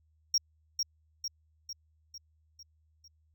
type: tone with echo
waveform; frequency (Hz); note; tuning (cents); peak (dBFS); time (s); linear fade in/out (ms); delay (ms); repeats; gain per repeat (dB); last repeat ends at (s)
triangle; 5588; F8; 0; -21; 0.34-0.38; 5; 450; 6; -5; 3.08
effects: tanh soft clip ceiling -18 dBFS + added 78 Hz sine -66 dBFS peak until 3.34 s

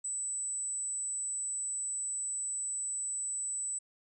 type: tone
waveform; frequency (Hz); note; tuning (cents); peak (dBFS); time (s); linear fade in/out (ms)
sine; 7980; B8; +17; -33; 0.04-3.79; 10
effects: none

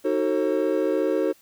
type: chord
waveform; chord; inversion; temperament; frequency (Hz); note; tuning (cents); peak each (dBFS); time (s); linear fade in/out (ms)
triangle; D# diminished seventh; none; just; 311.1 / 373.4 / 448 / 537.6; D#4 / F#4 / A4 / C5; 0 / +16 / +31 / +47; -24; 0.04-1.33; 20
effects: white hiss -57 dBFS RMS until 1.41 s

